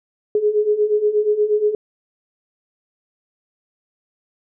sine beating tone pair, 415.3 / 423.7 Hz, G#4 / G#4, 0 / +35 cents, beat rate 8.4 Hz, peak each -20 / -16 dBFS, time 0.35-1.75 s, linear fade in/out 2 ms, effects none

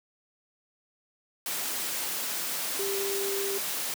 sine tone in noise, 395.4 Hz, G4, 15 cents sharp, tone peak -30 dBFS, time 2.79-3.58 s, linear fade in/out 2 ms, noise white, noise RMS -32 dBFS, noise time 1.46-3.94 s, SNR -1 dB, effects high-pass 200 Hz 12 dB/octave

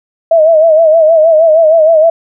sine tone with vibrato, 641 Hz, E5, 49 cents flat, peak -3 dBFS, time 0.31-2.1 s, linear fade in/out 5 ms, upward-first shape sine, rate 6.4 Hz, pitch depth 76 cents each way, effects none

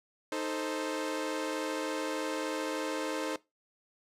sawtooth chord, A diminished, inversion second, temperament equal, 311.1 / 440 / 523.3 Hz, Eb4 / A4 / C5, 0 / 0 / 0 cents, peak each -32 / -34 / -33 dBFS, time 0.32-3.36 s, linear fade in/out 2 ms, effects noise-tail reverb RT60 0.2 s tail -19 dB re dry + low-pass 10000 Hz 12 dB/octave

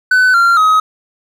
triangle tone with pitch steps, 1506 / 1381 / 1266.4 Hz, F#6 / F6 / D#6, +30 / -20 / +30 cents, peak -5 dBFS, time 0.11-0.8 s, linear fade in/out 5 ms, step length 230 ms, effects none

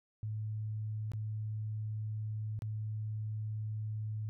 sine tone with dropouts, 107.8 Hz, A2, 35 cents flat, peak -35 dBFS, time 0.23-4.29 s, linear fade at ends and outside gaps 0 ms, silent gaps 1.118-1.135 / 2.591-2.621 s, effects none

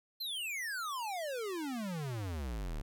square exponential sweep, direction down, 4255 to 33.99 Hz, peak -37 dBFS, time 0.2-2.82 s, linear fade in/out 10 ms, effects none

